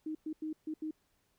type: tone bursts at uneven times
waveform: sine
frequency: 311.6 Hz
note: D#4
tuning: 3 cents sharp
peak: -35 dBFS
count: 5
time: 0.06-0.15 / 0.26-0.33 / 0.42-0.53 / 0.67-0.74 / 0.82-0.91 s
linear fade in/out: 5 ms
effects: pink hiss -75 dBFS RMS until 1.38 s